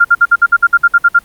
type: tone bursts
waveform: sine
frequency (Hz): 1396.9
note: F6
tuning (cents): 0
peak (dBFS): -3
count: 12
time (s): 0-1.191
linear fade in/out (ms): 10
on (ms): 47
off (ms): 57
effects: pink hiss -44 dBFS RMS until 1.24 s + Opus 32 kbps